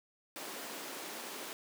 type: high-pass noise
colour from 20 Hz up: pink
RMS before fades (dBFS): -44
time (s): 0.36-1.53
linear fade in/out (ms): 0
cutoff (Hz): 260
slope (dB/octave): 24
effects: none